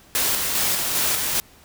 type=noise with tremolo; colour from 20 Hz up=white; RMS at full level=-21 dBFS; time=0.15-1.4 s; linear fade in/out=0 ms; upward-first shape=square; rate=2.5 Hz; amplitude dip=30%; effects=pink hiss -51 dBFS RMS until 1.64 s